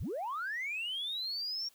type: linear sweep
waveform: sine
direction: up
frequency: 37.65 to 5588 Hz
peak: -33 dBFS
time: 0-1.69 s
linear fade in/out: 10 ms
effects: tanh soft clip ceiling -31 dBFS + white hiss -65 dBFS RMS until 1.74 s